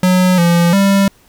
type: tone with pitch steps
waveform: square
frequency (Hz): 183.2 / 171.5 / 197.1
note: F#3 / F3 / G3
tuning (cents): -17 / -31 / +10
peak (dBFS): -9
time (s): 0.03-1.08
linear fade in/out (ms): 2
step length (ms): 350
effects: pink hiss -50 dBFS RMS until 1.28 s